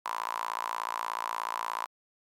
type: tone with high-pass filter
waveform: sawtooth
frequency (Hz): 56.7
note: A#1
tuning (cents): -47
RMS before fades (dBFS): -34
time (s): 0.05-1.86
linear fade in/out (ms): 5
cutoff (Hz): 1000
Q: 8.1
effects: MP3 96 kbps